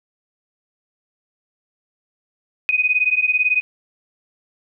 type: beating tone pair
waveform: sine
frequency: 2489 / 2507 Hz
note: D#7 / D#7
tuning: 0 / +12 cents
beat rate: 18 Hz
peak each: -18 dBFS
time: 2.69-3.61 s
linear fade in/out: 0 ms
effects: none